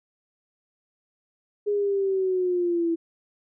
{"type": "linear sweep", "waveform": "sine", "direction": "down", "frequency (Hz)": [415.3, 329.6], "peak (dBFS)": -21, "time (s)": [1.66, 2.96], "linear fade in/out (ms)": 20, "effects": []}